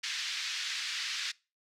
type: band-pass noise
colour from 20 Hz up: white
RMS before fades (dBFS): -36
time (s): 0.03-1.32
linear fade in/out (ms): 10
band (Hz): 1600 to 5200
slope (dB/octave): 24
effects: noise-tail reverb RT60 0.3 s tail -23 dB re dry